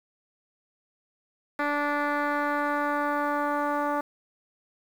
10% pulse tone with low-pass filter sweep, 291.4 Hz, D4, 13 cents flat, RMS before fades -27 dBFS, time 1.59-4.01 s, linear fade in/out 5 ms, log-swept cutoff 2000 to 1100 Hz, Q 1.4, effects 8-bit

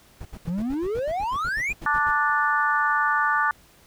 brown noise bursts, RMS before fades -36 dBFS, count 16, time 0.2-2.115 s, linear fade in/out 10 ms, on 55 ms, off 69 ms
triangle exponential sweep, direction up, 160 to 2514 Hz, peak -22 dBFS, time 0.47-1.73 s, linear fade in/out 10 ms
harmonic tone, 293.7 Hz, D4, in tune, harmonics 3 / 4 / 5 / 6, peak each -26 / -23 / -24 / -27 dBFS, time 1.86-3.51 s, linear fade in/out 2 ms
effects pink hiss -55 dBFS RMS until 3.86 s

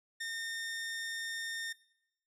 sawtooth tone, 1823 Hz, A#6, 39 cents flat, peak -33 dBFS, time 0.2-1.73 s, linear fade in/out 10 ms, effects noise-tail reverb RT60 0.8 s tail -19 dB re dry + low-pass 11000 Hz 12 dB/octave

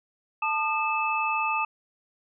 sine tone cluster, 882 / 1215 / 2616 Hz, A5 / D#6 / E7, +4 / -42 / -14 cents, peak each -28 dBFS, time 0.42-1.65 s, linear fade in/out 5 ms, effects none

